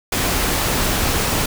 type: noise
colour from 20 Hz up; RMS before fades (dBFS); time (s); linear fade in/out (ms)
pink; -19; 0.12-1.46; 5
effects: none